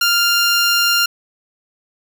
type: tone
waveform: 15% pulse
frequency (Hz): 1396.9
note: F6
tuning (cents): 0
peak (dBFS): -6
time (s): 0.01-1.06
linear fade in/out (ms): 5
effects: none